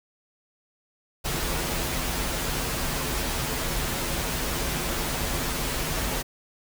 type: noise with comb filter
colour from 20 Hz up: pink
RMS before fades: -28 dBFS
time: 1.24-6.23 s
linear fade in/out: 20 ms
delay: 10 ms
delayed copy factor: -0.55
effects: none